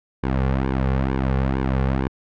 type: tone with flanger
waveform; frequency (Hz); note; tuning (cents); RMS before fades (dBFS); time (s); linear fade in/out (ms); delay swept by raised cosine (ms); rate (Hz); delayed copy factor
sawtooth; 66.1; C2; +18; -21; 0.23-2.08; 5; 1.5 to 3.2; 2.2; -0.8
effects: low-pass 2000 Hz 12 dB/octave